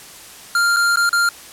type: tone with dropouts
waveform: square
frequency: 1396 Hz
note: F6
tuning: 1 cent flat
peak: -14 dBFS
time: 0.55-1.29 s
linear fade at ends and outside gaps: 2 ms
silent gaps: 0.763-0.767 / 0.959-0.971 / 1.093-1.129 s
effects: white hiss -39 dBFS RMS until 1.52 s + low-pass 12000 Hz 12 dB/octave